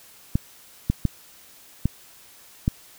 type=clicks; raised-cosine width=5 ms; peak=-7 dBFS; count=5; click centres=0.355 / 0.9 / 1.053 / 1.856 / 2.679 s; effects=white hiss -50 dBFS RMS until 2.98 s